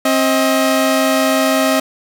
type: tone pair together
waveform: sawtooth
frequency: 265.9 / 632 Hz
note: C4 / D#5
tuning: +28 / +27 cents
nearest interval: octave + minor third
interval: 1499 cents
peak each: -11 dBFS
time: 0.05-1.8 s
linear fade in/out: 5 ms
effects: none